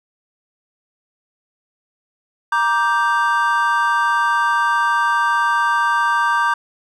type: chord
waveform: triangle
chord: G minor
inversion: first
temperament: just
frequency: 940.8 / 1176 / 1568 Hz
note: Bb5 / D6 / G6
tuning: +16 / +2 / 0 cents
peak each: -17 dBFS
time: 2.52-6.54 s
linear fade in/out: 5 ms
effects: none